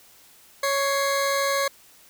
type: tone pair together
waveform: 20% pulse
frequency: 554.8 / 2106 Hz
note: C#5 / C7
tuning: +1 / +11 cents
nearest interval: octave + major seventh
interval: 2310 cents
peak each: -17 / -25 dBFS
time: 0.63-1.68 s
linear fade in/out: 5 ms
effects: white hiss -53 dBFS RMS until 2.09 s